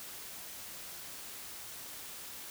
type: silence
effects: white hiss -46 dBFS RMS until 2.5 s